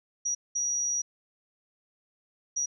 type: tone bursts at uneven times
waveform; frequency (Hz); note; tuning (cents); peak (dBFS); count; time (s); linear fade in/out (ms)
sine; 5780; F#8; -41; -26; 3; 0.25-0.35 / 0.55-1.02 / 2.56-2.66; 10
effects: none